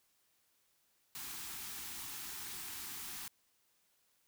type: band-stop noise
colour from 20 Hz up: white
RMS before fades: -45 dBFS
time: 1.15-3.28 s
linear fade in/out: 2 ms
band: 420 to 730 Hz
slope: 96 dB/octave
effects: white hiss -75 dBFS RMS until 4.27 s